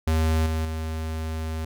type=tone with level steps; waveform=square; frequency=79.7 Hz; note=D#2; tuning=42 cents sharp; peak=-20 / -24 / -28 dBFS; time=0.07-1.65 s; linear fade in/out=5 ms; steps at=0.46 / 0.65 s; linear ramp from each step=2 ms; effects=none